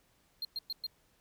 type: tone bursts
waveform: triangle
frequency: 4206 Hz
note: C8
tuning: 8 cents sharp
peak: -33 dBFS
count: 4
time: 0.42-0.866 s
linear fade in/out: 2 ms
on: 29 ms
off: 110 ms
effects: pink hiss -70 dBFS RMS until 1.2 s